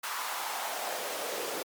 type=noise with high-pass filter sweep; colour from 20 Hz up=pink; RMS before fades=-35 dBFS; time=0.03-1.63 s; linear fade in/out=10 ms; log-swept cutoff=1100 to 410 Hz; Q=2.6; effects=MP3 96 kbps